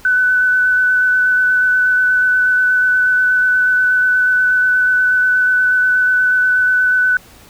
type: tone with vibrato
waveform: sine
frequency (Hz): 1500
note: F#6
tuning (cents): +23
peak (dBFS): -10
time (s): 0.05-7.17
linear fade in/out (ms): 2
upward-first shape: square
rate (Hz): 8.3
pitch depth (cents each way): 10
effects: pink hiss -43 dBFS RMS until 7.49 s